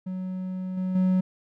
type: tone with level steps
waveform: triangle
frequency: 185.5 Hz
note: F#3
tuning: 5 cents sharp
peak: -27 / -23 / -17 dBFS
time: 0.06-1.21 s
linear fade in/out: 10 ms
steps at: 0.77 / 0.95 s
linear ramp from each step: 5 ms
effects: none